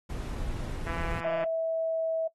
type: noise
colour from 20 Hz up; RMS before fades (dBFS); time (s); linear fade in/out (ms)
brown; -34; 0.09-1.21; 10
type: click train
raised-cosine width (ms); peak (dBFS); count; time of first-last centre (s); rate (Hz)
0.5; -22; 96; 0.87-1.439; 167
type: tone with pitch glide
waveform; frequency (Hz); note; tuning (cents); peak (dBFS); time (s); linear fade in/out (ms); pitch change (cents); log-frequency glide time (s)
sine; 653 to 648.9; E5 to E5; -17 to -27; -26; 1.24-2.28; 10; -10; 1.43-2.15
effects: noise-tail reverb RT60 0.1 s tail -18 dB re dry + AAC 32 kbps